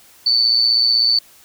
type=tone with amplitude modulation; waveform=sine; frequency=4511 Hz; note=C#8; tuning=29 cents sharp; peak=-9 dBFS; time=0.26-1.19 s; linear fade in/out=5 ms; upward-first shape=sine; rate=116 Hz; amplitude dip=65%; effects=white hiss -48 dBFS RMS until 1.44 s